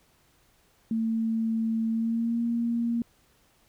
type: tone with pitch glide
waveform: sine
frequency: 224.7 to 234.1 Hz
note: A3 to A#3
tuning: +37 to +8 cents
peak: -24 dBFS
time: 0.91-3.02 s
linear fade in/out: 2 ms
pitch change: +71 cents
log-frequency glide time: 1.9-2.41 s
effects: pink hiss -64 dBFS RMS until 3.68 s